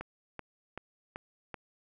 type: click train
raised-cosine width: 0.5 ms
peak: -24 dBFS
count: 5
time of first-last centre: 0.01-1.543 s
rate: 2.61 Hz
effects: none